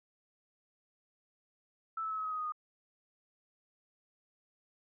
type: tone with pitch steps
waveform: sine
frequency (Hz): 1318.5 / 1305.6 / 1292.9 / 1280.2 / 1267.7 / 1255.3 / 1243.1 / 1230.9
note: E6 / E6 / E6 / D#6 / D#6 / D#6 / D#6 / D#6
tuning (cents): 0 / -17 / -34 / +49 / +32 / +15 / -2 / -19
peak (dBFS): -34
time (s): 1.97-2.522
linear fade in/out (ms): 5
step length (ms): 69
effects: none